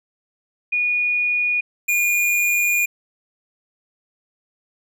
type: tone pair in turn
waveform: sine / square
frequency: 2452 / 2428 Hz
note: D#7 / D#7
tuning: -26 / -43 cents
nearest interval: unison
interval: 17 cents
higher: first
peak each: -17 dBFS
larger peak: neither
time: 0.72-1.61 / 1.88-2.86 s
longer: second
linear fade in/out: 10 ms
effects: none